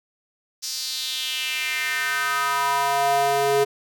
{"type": "tone with high-pass filter sweep", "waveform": "square", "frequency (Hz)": 139.9, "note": "C#3", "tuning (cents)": 16, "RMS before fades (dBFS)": -23, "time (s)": [0.62, 3.65], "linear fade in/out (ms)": 20, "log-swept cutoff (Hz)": [5400, 450], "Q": 3.4, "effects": []}